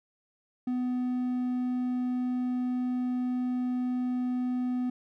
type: tone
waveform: triangle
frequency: 249.9 Hz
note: B3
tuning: 21 cents sharp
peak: -25 dBFS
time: 0.67-4.9 s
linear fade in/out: 5 ms
effects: none